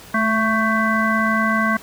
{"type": "harmonic tone with a mistuned harmonic", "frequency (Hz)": 221.9, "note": "A3", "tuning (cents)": 15, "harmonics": [1, 3, 5, 7, 9], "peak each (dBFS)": [-20, -26, -21, -21, -26], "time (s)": [0.14, 1.77], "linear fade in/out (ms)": 5, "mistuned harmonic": 1, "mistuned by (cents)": -30, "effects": ["pink hiss -41 dBFS RMS until 1.82 s", "high-pass 60 Hz 12 dB/octave"]}